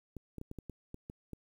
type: clicks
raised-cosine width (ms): 3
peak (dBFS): -30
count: 9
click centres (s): 0.167 / 0.383 / 0.414 / 0.514 / 0.587 / 0.697 / 0.944 / 1.099 / 1.333
effects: 10-bit